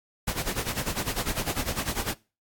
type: noise with tremolo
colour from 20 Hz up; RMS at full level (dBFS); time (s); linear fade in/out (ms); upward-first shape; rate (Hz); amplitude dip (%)
pink; -27; 0.27-2.14; 10; sine; 10; 80
effects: noise-tail reverb RT60 0.3 s tail -21 dB re dry + AAC 64 kbps